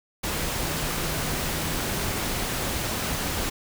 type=tone in noise; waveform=sine; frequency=155.56 Hz; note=D#3; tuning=in tune; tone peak=-36 dBFS; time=0.61-1.81 s; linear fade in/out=10 ms; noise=pink; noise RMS=-28 dBFS; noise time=0.23-3.5 s; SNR=-11 dB; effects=none